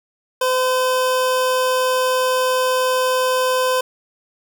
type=tone; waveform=25% pulse; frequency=511 Hz; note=C5; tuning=41 cents flat; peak=-12 dBFS; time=0.41-3.81 s; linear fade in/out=5 ms; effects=none